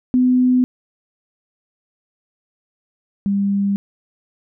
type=tone pair in turn; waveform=sine; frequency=252.1 / 199.4 Hz; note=B3 / G3; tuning=+36 / +30 cents; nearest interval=major third; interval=406 cents; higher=first; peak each=-11 / -15 dBFS; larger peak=first; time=0.14-0.64 / 3.26-3.76 s; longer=neither; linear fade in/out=0 ms; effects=none